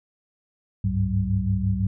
sine tone cluster, 67.3 / 97.3 / 103.2 / 190.1 Hz, C2 / G2 / G#2 / F#3, +49 / -12 / -10 / +47 cents, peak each -29 / -25 / -25 / -26 dBFS, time 0.84-1.87 s, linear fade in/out 5 ms, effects none

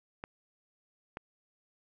clicks, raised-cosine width 0.5 ms, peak -24 dBFS, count 2, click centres 0.239 / 1.171 s, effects none

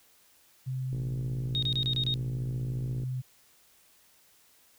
sine tone with pitch glide, 130 to 128.21 Hz, C3 to C3, -11 to -35 cents, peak -30 dBFS, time 0.66-3.22 s, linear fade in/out 20 ms, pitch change -24 cents, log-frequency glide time 0.8-2.17 s
click train, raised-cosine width 3 ms, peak -29 dBFS, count 121, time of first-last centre 0.93-3.035 s, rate 57 Hz
sine tone bursts, 3729 Hz, A#7, in tune, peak -27 dBFS, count 6, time 1.55-2.14 s, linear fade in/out 0 ms, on 75 ms, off 28 ms
effects white hiss -62 dBFS RMS until 4.78 s

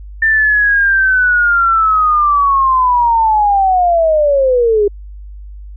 sine linear sweep, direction down, 1794 to 400 Hz, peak -8 dBFS, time 0.22-4.88 s, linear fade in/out 5 ms, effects added 50 Hz sine -28 dBFS peak until 5.76 s

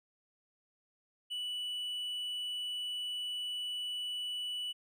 triangle tone, 2960 Hz, F#7, in tune, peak -34 dBFS, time 1.3-4.73 s, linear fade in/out 20 ms, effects none

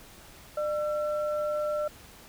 sine tone pair together, 600.5 / 1348 Hz, D5 / E6, +38 / +38 cents, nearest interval octave + major second, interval 1400 cents, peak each -27 / -36 dBFS, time 0.57-1.88 s, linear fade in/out 5 ms, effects pink hiss -51 dBFS RMS until 2.28 s

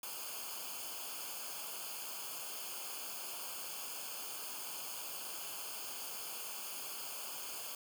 white noise with comb filter, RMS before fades -44 dBFS, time 0.03-7.75 s, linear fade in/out 2 ms, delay 0.52 ms, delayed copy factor -0.85, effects none

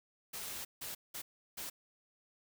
white noise bursts at uneven times, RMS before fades -43 dBFS, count 4, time 0.33-0.65 / 0.81-0.95 / 1.14-1.22 / 1.57-1.7 s, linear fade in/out 10 ms, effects none

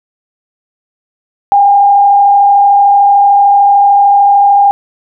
sine tone with frequency modulation, 805 Hz, G5, 46 cents sharp, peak -3 dBFS, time 1.52-4.71 s, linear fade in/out 0 ms, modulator 33.4 Hz, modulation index 0.43, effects none

